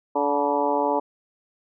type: harmonic tone with a mistuned harmonic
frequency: 144.6 Hz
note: D3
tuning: 27 cents flat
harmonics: 2 / 3 / 4 / 5 / 6 / 7 / 8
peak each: -28 / -27 / -26 / -30 / -25 / -27 / -37 dBFS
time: 0.15-1 s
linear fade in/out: 10 ms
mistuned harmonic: 7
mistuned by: -73 cents
effects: none